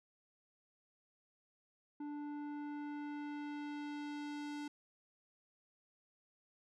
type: tone with low-pass filter sweep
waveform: square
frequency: 293.3 Hz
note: D4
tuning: 2 cents flat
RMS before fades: -44 dBFS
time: 2-4.68 s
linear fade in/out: 5 ms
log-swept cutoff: 870 to 6900 Hz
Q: 0.79
effects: none